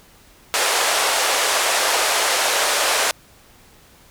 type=band-pass noise; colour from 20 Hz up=pink; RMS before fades=-19 dBFS; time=0.54-3.11 s; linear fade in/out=0 ms; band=500 to 11000 Hz; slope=24 dB/octave; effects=pink hiss -50 dBFS RMS until 4.1 s